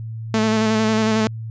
sawtooth tone with vibrato, 219 Hz, A3, 8 cents flat, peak -12 dBFS, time 0.34-1.27 s, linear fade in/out 0 ms, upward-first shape square, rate 11 Hz, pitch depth 21 cents each way, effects added 112 Hz sine -27 dBFS peak until 1.5 s + resampled to 16000 Hz

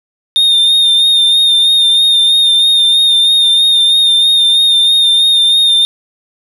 triangle tone with vibrato, 3649 Hz, A#7, 38 cents flat, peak -5 dBFS, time 0.36-5.85 s, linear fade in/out 0 ms, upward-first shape sine, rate 3.1 Hz, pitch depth 31 cents each way, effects none

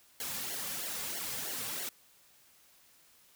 white noise with flanger, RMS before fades -38 dBFS, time 0.2-1.89 s, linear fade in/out 2 ms, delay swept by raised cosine 0.79 to 3.19 ms, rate 3.1 Hz, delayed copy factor -0.75, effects white hiss -63 dBFS RMS until 3.35 s

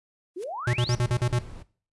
white noise with exponential growth, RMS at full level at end -41 dBFS, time 0.34-0.44 s, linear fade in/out 5 ms, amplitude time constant 20 ms
sine exponential sweep, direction up, 329.6 to 6230 Hz, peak -31 dBFS, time 0.36-0.95 s, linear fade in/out 10 ms
square tone bursts, 121.8 Hz, B2, 24 cents flat, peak -22 dBFS, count 7, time 0.67-1.389 s, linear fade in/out 5 ms, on 65 ms, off 44 ms
brown noise, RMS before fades -41 dBFS, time 0.86-1.63 s, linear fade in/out 10 ms
effects noise-tail reverb RT60 0.4 s tail -17 dB re dry + resampled to 24000 Hz

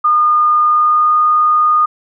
sine tone with pitch glide, 1218 to 1227.2 Hz, D#6 to D#6, -37 to -24 cents, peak -8 dBFS, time 0.04-1.86 s, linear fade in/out 10 ms, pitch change +13 cents, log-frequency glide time 0.64-1.15 s, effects none

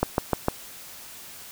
click train, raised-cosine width 1 ms, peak -6 dBFS, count 4, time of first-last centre 0.03-0.484 s, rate 6.61 Hz, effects white hiss -43 dBFS RMS until 1.51 s

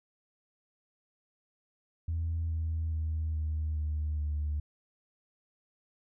sine tone with pitch steps, 82.41 / 80.76 / 79.14 / 77.56 / 76.01 / 74.49 Hz, E2 / E2 / D#2 / D#2 / D#2 / D2, 0 / -35 / +30 / -5 / -40 / +25 cents, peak -28 dBFS, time 2.08-4.6 s, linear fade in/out 5 ms, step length 420 ms, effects tanh soft clip ceiling -26 dBFS

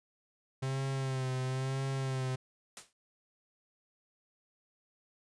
45% pulse tone with vibrato, 132 Hz, C3, 16 cents sharp, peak -32 dBFS, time 0.62-2.36 s, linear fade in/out 10 ms, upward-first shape sine, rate 1 Hz, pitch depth 40 cents each way
white noise with exponential decay, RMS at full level -41 dBFS, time 2.77-2.93 s, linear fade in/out 1 ms, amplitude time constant 34 ms
effects resampled to 22050 Hz

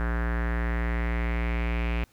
square tone with low-pass filter sweep, 58.27 Hz, A#1, in tune, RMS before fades -27 dBFS, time 0-2.04 s, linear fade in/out 0 ms, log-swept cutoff 1600 to 2500 Hz, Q 4.2, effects pink hiss -62 dBFS RMS until 2.12 s

